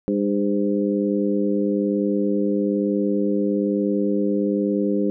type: harmonic tone with a mistuned harmonic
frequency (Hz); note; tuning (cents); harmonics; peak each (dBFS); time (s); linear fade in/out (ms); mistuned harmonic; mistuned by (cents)
101.1; G#2; -46; 2 / 3 / 4 / 5; -22 / -23 / -25 / -27; 0.08-5.1; 0; 5; +26
effects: none